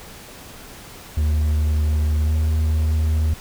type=tone with pitch glide; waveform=triangle; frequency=76 to 78.18 Hz; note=D#2 to D#2; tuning=-40 to +9 cents; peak=-14 dBFS; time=1.17-3.34 s; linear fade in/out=5 ms; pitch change=+49 cents; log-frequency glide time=2.23-2.35 s; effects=pink hiss -40 dBFS RMS until 3.4 s